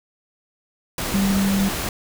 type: tone in noise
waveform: sine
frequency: 196 Hz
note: G3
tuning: in tune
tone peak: -17 dBFS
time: 1.14-1.69 s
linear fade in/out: 2 ms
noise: pink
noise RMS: -26 dBFS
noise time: 0.98-1.89 s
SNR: +6 dB
effects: none